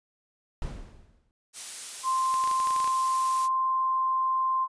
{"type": "noise with exponential decay", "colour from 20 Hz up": "brown", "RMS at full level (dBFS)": -31, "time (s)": [0.62, 1.31], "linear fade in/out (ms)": 1, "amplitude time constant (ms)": 150}
{"type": "noise", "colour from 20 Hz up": "blue", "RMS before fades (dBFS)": -35, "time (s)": [1.53, 3.49], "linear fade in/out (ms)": 50}
{"type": "tone", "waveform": "sine", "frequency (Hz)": 1046.5, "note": "C6", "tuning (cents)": 0, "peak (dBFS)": -23, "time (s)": [2.03, 4.68], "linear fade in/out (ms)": 50}
{"type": "clicks", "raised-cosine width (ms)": 0.2, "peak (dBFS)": -20, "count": 11, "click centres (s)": [2.341, 2.439, 2.475, 2.513, 2.601, 2.672, 2.707, 2.763, 2.802, 2.844, 2.876]}
{"effects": ["resampled to 22050 Hz"]}